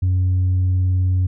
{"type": "tone", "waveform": "sine", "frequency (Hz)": 91.9, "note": "F#2", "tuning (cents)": -11, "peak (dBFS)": -12, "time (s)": [0.02, 1.27], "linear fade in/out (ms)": 10, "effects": ["tanh soft clip ceiling -13 dBFS"]}